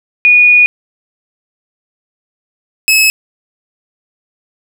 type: tone pair in turn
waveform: sine / sawtooth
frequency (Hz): 2456 / 2583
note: D#7 / E7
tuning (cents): -23 / -36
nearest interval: minor second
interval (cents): 87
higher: second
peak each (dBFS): -3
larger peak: neither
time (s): 0.25-0.66 / 2.88-3.1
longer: first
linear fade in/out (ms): 0
effects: none